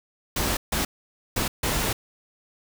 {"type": "noise bursts at uneven times", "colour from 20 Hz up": "pink", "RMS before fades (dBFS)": -25, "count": 4, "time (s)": [[0.36, 0.57], [0.72, 0.85], [1.36, 1.48], [1.63, 1.93]], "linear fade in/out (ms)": 5, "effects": []}